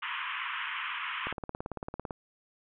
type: band-pass noise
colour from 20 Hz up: pink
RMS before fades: -36 dBFS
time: 0.02-1.33 s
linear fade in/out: 10 ms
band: 970 to 3200 Hz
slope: 96 dB/octave
type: click train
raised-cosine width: 1 ms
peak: -22 dBFS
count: 16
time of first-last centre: 1.27-2.108 s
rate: 17.9 Hz
effects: none